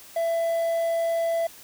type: tone with quantisation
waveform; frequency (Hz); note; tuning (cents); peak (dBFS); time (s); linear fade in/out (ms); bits
triangle; 667; E5; +20; -20; 0.16-1.47; 5; 8
effects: white hiss -47 dBFS RMS until 1.63 s